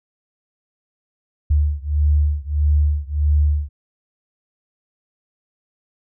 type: beating tone pair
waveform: sine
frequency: 73.42 / 75.02 Hz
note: D2 / D2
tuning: 0 / +37 cents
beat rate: 1.6 Hz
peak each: -17 / -18 dBFS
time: 1.5-3.69 s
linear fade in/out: 10 ms
effects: none